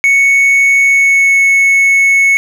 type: tone with pitch glide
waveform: triangle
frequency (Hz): 2217 to 2204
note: C#7 to C#7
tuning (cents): 0 to -11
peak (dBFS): -4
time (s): 0.04-2.37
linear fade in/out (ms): 0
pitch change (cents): -11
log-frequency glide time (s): 0.82-1.39
effects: none